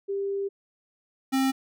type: tone pair in turn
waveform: sine / square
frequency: 396.2 / 266.2 Hz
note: G4 / C4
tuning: +18 / +30 cents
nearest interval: perfect fifth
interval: 688 cents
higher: first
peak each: -26 / -22 dBFS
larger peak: second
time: 0.08-0.49 / 1.32-1.52 s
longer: first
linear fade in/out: 20 ms
effects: none